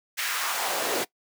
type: noise with high-pass filter sweep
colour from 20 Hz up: pink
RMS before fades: -28 dBFS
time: 0.17-1.05 s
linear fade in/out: 20 ms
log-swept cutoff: 2000 to 340 Hz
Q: 1.7
effects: noise-tail reverb RT60 0.1 s tail -21 dB re dry